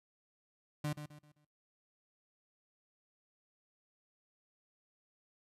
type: tone with echo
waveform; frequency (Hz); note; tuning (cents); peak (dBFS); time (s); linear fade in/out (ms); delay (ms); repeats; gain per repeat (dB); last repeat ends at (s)
35% pulse; 149; D3; +25; -32; 0.84-0.93; 5; 130; 4; -9; 1.45
effects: noise-tail reverb RT60 0.3 s tail -24 dB re dry + resampled to 32000 Hz